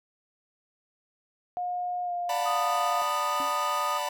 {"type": "tone with pitch glide", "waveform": "sine", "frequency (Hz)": [716, 703.7], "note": ["F5", "F5"], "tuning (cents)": [43, 13], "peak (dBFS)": -28, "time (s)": [1.57, 3.02], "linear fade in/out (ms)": 0, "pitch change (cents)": -30, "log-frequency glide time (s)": [2.04, 2.12]}
{"type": "chord", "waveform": "45% pulse", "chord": "B minor seventh", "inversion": "first", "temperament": "equal with one note detuned", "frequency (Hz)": [587.3, 740, 897.5, 987.8], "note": ["D5", "F#5", "A5", "B5"], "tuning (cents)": [0, 0, 34, 0], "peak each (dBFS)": [-35, -37, -34, -32], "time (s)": [2.29, 4.09], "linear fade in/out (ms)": 5}
{"type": "tone", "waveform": "sine", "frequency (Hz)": 1237, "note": "D#6", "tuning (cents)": -10, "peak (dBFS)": -28, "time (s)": [2.45, 3.99], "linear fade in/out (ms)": 20}
{"type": "tone with exponential decay", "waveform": "sine", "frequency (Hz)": 277.2, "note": "C#4", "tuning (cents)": 0, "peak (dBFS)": -35, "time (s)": [3.4, 3.59], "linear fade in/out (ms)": 0, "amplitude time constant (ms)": 40}
{"effects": []}